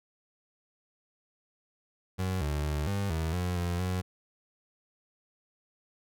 30% pulse tone with pitch steps, 93.3 / 73.9 / 74.7 / 99.6 / 80.6 / 89.9 / 87.4 / 91.7 Hz, F#2 / D2 / D2 / G2 / E2 / F#2 / F2 / F#2, +15 / +11 / +30 / +28 / -38 / -49 / +2 / -15 cents, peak -26 dBFS, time 2.18-4.02 s, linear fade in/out 20 ms, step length 230 ms, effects none

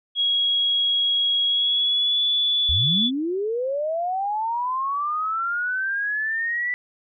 sine tone with pitch glide, 3311 to 3446 Hz, G#7 to A7, -6 to -37 cents, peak -18 dBFS, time 0.15-3.11 s, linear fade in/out 50 ms, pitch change +69 cents, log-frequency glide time 1.46-2.23 s
sine linear sweep, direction up, 61.74 to 1981 Hz, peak -22 dBFS, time 2.69-6.74 s, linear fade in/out 0 ms
effects none

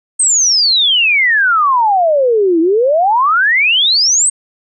sine exponential two-way sweep, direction down then up, 8550 to 317.6 to 8550 Hz, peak -8 dBFS, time 0.19-4.3 s, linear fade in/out 10 ms, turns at 2.6 s, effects none

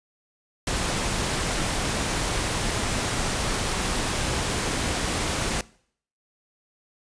pink noise, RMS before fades -26 dBFS, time 0.67-5.61 s, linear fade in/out 2 ms, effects noise-tail reverb RT60 0.6 s tail -22 dB re dry + resampled to 22050 Hz

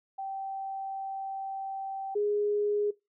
sine tone pair in turn, 777 / 414.2 Hz, G5 / G#4, -16 / -5 cents, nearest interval major seventh, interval 1089 cents, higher first, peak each -33 / -25 dBFS, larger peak second, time 0.18-2.15 / 2.15-2.91 s, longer first, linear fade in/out 10 ms, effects noise-tail reverb RT60 0.2 s tail -20 dB re dry

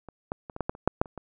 clicks, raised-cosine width 1 ms, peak -28 / -16 / -25 / -23 / -13 / -13 / -30 / -6 / -7 / -30 / -24 dBFS, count 11, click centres 0.087 / 0.319 / 0.498 / 0.564 / 0.607 / 0.695 / 0.751 / 0.876 / 1.015 / 1.058 / 1.177 s, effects none

